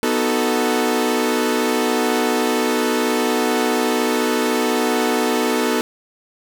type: chord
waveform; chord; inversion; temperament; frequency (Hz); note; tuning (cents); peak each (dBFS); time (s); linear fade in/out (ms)
sawtooth; B dominant seventh; none; equal; 246.9 / 311.1 / 370 / 440; B3 / D#4 / F#4 / A4; 0 / 0 / 0 / 0; -17 / -20 / -21 / -17; 0.03-5.81; 0
effects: none